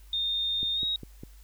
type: tone with pitch glide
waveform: sine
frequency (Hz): 3652 to 3785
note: A#7 to A#7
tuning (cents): -36 to +26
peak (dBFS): -26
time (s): 0.13-0.96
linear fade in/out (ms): 2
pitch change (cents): +62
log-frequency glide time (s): 0.74-0.82
type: click train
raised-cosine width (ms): 3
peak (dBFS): -27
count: 4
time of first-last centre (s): 0.63-1.235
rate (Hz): 4.96
effects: added 50 Hz sine -48 dBFS peak until 1.43 s + white hiss -61 dBFS RMS until 1.43 s